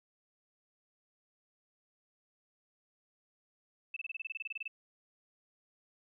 sine tone bursts, 2637 Hz, E7, in tune, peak -36 dBFS, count 15, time 3.94-4.679 s, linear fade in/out 5 ms, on 25 ms, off 26 ms, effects 13-bit

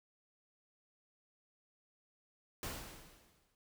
pink noise with exponential decay, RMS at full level -40 dBFS, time 2.63-3.55 s, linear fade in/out 1 ms, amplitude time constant 200 ms, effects none

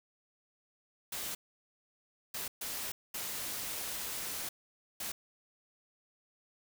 white noise bursts at uneven times, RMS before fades -39 dBFS, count 5, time 1.12-1.35 / 2.34-2.48 / 2.61-2.92 / 3.14-4.49 / 5-5.12 s, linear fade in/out 5 ms, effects none

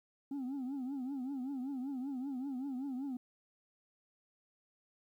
sine tone with vibrato, 265.8 Hz, C4, 27 cents sharp, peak -34 dBFS, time 0.31-3.17 s, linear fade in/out 5 ms, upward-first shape triangle, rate 5.2 Hz, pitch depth 150 cents each way, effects tanh soft clip ceiling -36 dBFS + 12-bit

